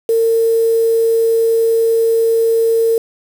sine tone with quantisation, 455.1 Hz, A#4, 42 cents flat, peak -10 dBFS, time 0.09-2.98 s, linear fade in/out 2 ms, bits 5, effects none

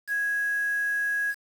sine tone with quantisation, 1659 Hz, G#6, 2 cents flat, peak -24 dBFS, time 0.07-1.35 s, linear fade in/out 50 ms, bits 7, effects none

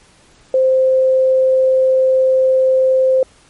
sine tone, 522 Hz, C5, 4 cents flat, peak -9 dBFS, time 0.54-3.23 s, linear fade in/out 2 ms, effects pink hiss -49 dBFS RMS until 3.49 s + MP3 48 kbps

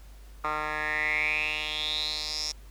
10% pulse tone with band-pass filter sweep, 152.6 Hz, D#3, 33 cents flat, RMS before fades -30 dBFS, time 0.44-2.52 s, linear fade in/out 5 ms, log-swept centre 1300 to 5600 Hz, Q 7.6, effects added 50 Hz sine -45 dBFS peak until 2.7 s + pink hiss -58 dBFS RMS until 2.7 s

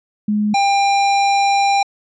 sine / square tone pair in turn, 209.8 / 797.1 Hz, G#3 / G5, +18 / +29 cents, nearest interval octave + major seventh, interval 2311 cents, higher second, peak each -14 / -13 dBFS, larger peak second, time 0.28-0.54 / 0.54-1.83 s, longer second, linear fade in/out 5 ms, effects resampled to 16000 Hz

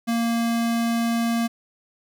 square tone, 232 Hz, A#3, 8 cents flat, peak -21 dBFS, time 0.07-1.48 s, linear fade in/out 20 ms, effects none

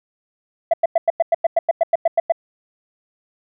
sine tone bursts, 668 Hz, E5, 23 cents sharp, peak -9 dBFS, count 14, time 0.71-2.322 s, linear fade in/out 5 ms, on 26 ms, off 96 ms, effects tanh soft clip ceiling -9 dBFS

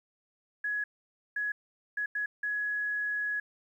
sine tone bursts at uneven times, 1680 Hz, G#6, 19 cents sharp, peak -29 dBFS, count 5, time 0.64-0.84 / 1.36-1.52 / 1.97-2.06 / 2.15-2.26 / 2.43-3.4 s, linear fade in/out 5 ms, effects 11-bit

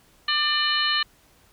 harmonic tone with a mistuned harmonic, 596 Hz, D5, 25 cents sharp, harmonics 2 / 3 / 4 / 5 / 6 / 7, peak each -28 / -26 / -33 / -25 / -32 / -26 dBFS, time 0.28-1.03 s, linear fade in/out 5 ms, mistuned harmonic 6, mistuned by +61 cents, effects pink hiss -58 dBFS RMS until 1.52 s

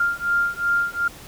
sine beating tone pair, 1396.9 / 1399.6 Hz, F6 / F6, 0 / +3 cents, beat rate 2.7 Hz, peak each -22 dBFS, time 0-1.08 s, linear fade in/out 5 ms, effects pink hiss -42 dBFS RMS until 1.27 s

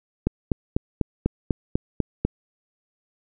click train, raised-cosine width 3 ms, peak -7 dBFS, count 9, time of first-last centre 0.27-2.25 s, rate 4.04 Hz, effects none

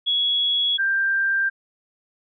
sine tone pair in turn, 3353 / 1582.4 Hz, G#7 / G6, +16 / +16 cents, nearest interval octave + minor second, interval 1300 cents, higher first, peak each -18 dBFS, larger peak neither, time 0.06-0.78 / 0.78-1.5 s, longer neither, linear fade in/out 20 ms, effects none

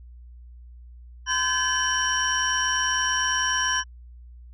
sine tone cluster, 1022 / 1554 / 1703 / 3027 / 5630 Hz, C6 / G6 / G#6 / F#7 / F8, -41 / -16 / +43 / +39 / +13 cents, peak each -27 dBFS, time 1.26-3.84 s, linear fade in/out 50 ms, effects tanh soft clip ceiling -14 dBFS + added 60 Hz sine -42 dBFS peak until 4.53 s

